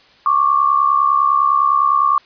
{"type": "tone pair together", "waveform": "sine", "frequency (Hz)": [1100, 1169.9], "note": ["C#6", "D6"], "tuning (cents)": [-14, -7], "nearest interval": "minor second", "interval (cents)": 107, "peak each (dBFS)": -14, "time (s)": [0.26, 2.18], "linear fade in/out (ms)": 2, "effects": ["white hiss -49 dBFS RMS until 2.25 s", "resampled to 11025 Hz"]}